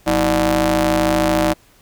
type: ring-modulated tone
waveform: sawtooth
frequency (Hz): 138.2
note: C#3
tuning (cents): -5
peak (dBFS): -7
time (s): 0.06-1.54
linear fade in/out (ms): 20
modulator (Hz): 457
effects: pink hiss -52 dBFS RMS until 1.81 s